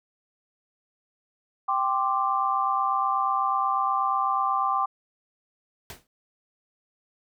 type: chord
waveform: sine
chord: G suspended fourth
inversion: none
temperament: equal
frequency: 784 / 1046.5 / 1174.7 Hz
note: G5 / C6 / D6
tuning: 0 / 0 / 0 cents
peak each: -27 / -27 / -25 dBFS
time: 1.68-4.86 s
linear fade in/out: 10 ms
type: noise with exponential decay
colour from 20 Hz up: pink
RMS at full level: -36 dBFS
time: 5.9-6.07 s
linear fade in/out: 1 ms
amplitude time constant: 35 ms
effects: none